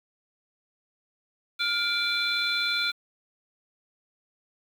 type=tone cluster; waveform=sine; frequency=1410 / 2347 / 3482 / 4070 Hz; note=F6 / D7 / A7 / C8; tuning=+16 / -2 / -19 / -49 cents; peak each=-29 dBFS; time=1.59-2.92 s; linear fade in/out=20 ms; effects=tanh soft clip ceiling -16 dBFS + 8-bit